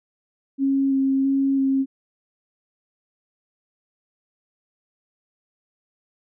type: tone with vibrato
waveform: sine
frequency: 270.9 Hz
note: C#4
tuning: 40 cents flat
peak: -17 dBFS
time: 0.58-1.86 s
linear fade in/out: 50 ms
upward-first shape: square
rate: 1.5 Hz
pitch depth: 11 cents each way
effects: none